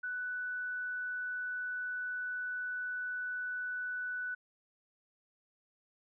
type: tone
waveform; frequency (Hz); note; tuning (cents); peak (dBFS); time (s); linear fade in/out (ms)
sine; 1488; F#6; +9; -35; 0.03-4.35; 10
effects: none